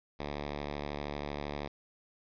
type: tone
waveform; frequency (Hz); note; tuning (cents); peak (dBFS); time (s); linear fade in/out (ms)
5% pulse; 72.8; D2; -15; -25; 0.19-1.68; 10
effects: resampled to 11025 Hz + 11-bit